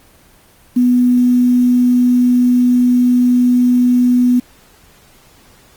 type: tone with quantisation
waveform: sine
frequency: 246.9 Hz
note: B3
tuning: in tune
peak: -8 dBFS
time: 0.76-4.4 s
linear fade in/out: 10 ms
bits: 6
effects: pink hiss -47 dBFS RMS until 5.76 s + Opus 24 kbps